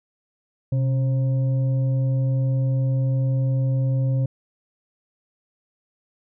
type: tone with frequency modulation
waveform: sine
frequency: 129.4 Hz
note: C3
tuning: 19 cents flat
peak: -18 dBFS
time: 0.72-4.26 s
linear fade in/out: 5 ms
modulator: 405 Hz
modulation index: 0.31
effects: none